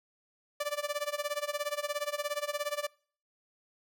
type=tone with tremolo; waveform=sawtooth; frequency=586 Hz; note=D5; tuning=4 cents flat; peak=-25 dBFS; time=0.6-2.87 s; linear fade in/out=5 ms; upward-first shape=sine; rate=17 Hz; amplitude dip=90%; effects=noise-tail reverb RT60 0.5 s tail -26 dB re dry